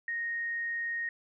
sine tone, 1863 Hz, A#6, 2 cents flat, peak -31 dBFS, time 0.08-1.09 s, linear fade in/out 2 ms, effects none

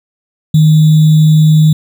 sine tone with sample-and-hold, 155.56 Hz, D#3, in tune, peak -3 dBFS, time 0.54-1.73 s, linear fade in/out 5 ms, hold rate 3675 Hz, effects none

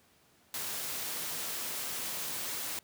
white noise, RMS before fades -37 dBFS, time 0.54-2.79 s, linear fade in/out 2 ms, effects pink hiss -65 dBFS RMS until 2.83 s + high-pass 100 Hz 12 dB/octave

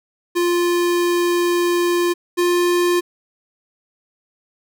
square tone pair in turn, 349.2 / 351.8 Hz, F4 / F4, 0 / +13 cents, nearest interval unison, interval 13 cents, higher second, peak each -16 / -15 dBFS, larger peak second, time 0.35-2.14 / 2.37-3.01 s, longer first, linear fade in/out 20 ms, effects none

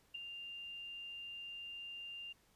sine tone with ADSR envelope, 2794 Hz, F7, in tune, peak -38 dBFS, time 0.14-2.33 s, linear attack 13 ms, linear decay 6 ms, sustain -7 dB, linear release 11 ms, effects pink hiss -71 dBFS RMS until 2.55 s + resampled to 32000 Hz

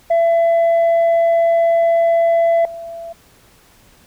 sine tone with level steps, 671 Hz, E5, 31 cents sharp, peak -8 / -27 dBFS, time 0.1-3.13 s, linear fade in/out 10 ms, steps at 2.65 s, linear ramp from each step 2 ms, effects tanh soft clip ceiling -10 dBFS + pink hiss -50 dBFS RMS until 4.06 s

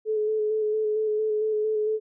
sine tone with vibrato, 430 Hz, A4, 40 cents flat, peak -22 dBFS, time 0.05-2 s, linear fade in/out 50 ms, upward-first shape square, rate 4.4 Hz, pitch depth 18 cents each way, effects none

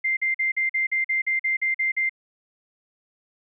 sine tone bursts, 2093 Hz, C7, in tune, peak -20 dBFS, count 12, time 0.04-2.095 s, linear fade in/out 10 ms, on 130 ms, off 45 ms, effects none

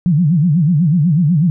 sine tone with vibrato, 161.7 Hz, E3, 33 cents flat, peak -9 dBFS, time 0.06-1.5 s, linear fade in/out 0 ms, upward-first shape sine, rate 8.1 Hz, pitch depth 230 cents each way, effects none

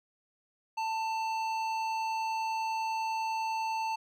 triangle tone with hard clipping, 890 Hz, A5, 20 cents sharp, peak -32 dBFS, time 0.77-3.96 s, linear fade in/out 10 ms, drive 15 dB, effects none

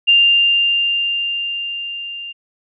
sine tone with level ramp, 2794 Hz, F7, in tune, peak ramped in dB -7 to -27 dBFS, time 0.07-2.33 s, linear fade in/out 20 ms, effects none

